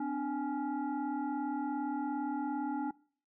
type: tone with frequency modulation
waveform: sine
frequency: 293.7 Hz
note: D4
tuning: in tune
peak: -32 dBFS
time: 0-2.91 s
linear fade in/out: 5 ms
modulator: 550 Hz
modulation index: 1.1
effects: noise-tail reverb RT60 0.5 s tail -23 dB re dry